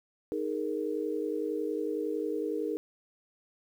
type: chord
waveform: sine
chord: D# suspended fourth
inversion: none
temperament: equal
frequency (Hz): 311.1 / 415.3 / 466.2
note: D#4 / G#4 / A#4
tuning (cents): 0 / 0 / 0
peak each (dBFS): -34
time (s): 0.32-2.77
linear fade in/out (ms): 0
effects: 10-bit